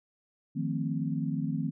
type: chord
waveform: sine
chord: F dominant seventh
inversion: third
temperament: equal with one note detuned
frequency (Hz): 155.56 / 174.61 / 223.8 / 261.6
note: Eb3 / F3 / A3 / C4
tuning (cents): 0 / 0 / +30 / 0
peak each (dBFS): -32 / -35 / -35 / -34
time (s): 0.55-1.71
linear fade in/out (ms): 20
effects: none